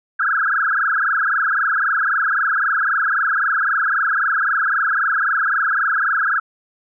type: tone with frequency modulation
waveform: sine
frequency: 1475 Hz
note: F#6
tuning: 6 cents flat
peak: -15 dBFS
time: 0.19-6.4 s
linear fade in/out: 10 ms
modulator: 23.8 Hz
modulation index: 7.9
effects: none